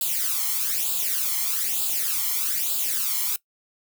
blue noise with flanger, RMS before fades -25 dBFS, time 0.01-3.36 s, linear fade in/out 2 ms, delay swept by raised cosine 0.25 to 0.96 ms, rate 1.1 Hz, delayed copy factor +0.8, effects noise-tail reverb RT60 0.1 s tail -20 dB re dry

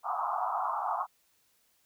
pink band-pass noise, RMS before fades -32 dBFS, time 0.03-1.07 s, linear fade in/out 50 ms, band 690 to 1300 Hz, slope 96 dB/octave, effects white hiss -70 dBFS RMS until 1.85 s

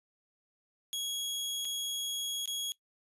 sawtooth tone with dropouts, 3322 Hz, G#7, in tune, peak -30 dBFS, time 0.93-2.72 s, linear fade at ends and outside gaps 0 ms, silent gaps 1.648-1.652 / 2.457-2.476 s, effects noise-tail reverb RT60 0.1 s tail -20 dB re dry + resampled to 32000 Hz

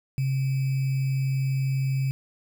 sine tone with sample-and-hold, 133.9 Hz, C3, 40 cents sharp, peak -22 dBFS, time 0.18-2.11 s, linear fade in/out 0 ms, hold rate 2450 Hz, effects none

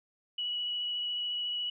sine tone with vibrato, 2934 Hz, F#7, 15 cents flat, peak -31 dBFS, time 0.38-1.7 s, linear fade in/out 5 ms, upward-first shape triangle, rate 14 Hz, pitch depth 14 cents each way, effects none

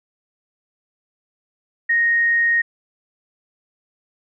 sine tone, 1864.7 Hz, A#6, in tune, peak -14 dBFS, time 1.89-2.62 s, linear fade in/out 10 ms, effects none

